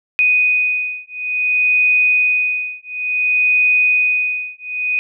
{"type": "beating tone pair", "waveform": "sine", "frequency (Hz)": [2489, 2489.57], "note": ["D#7", "D#7"], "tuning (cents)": [0, 0], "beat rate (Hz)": 0.57, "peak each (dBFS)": -16, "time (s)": [0.19, 4.99], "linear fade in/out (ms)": 0, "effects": []}